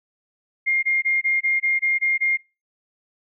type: tone bursts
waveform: sine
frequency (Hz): 2122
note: C7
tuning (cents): +24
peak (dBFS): -17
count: 9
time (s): 0.66-2.374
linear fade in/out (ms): 20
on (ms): 170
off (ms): 23
effects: noise-tail reverb RT60 0.3 s tail -25 dB re dry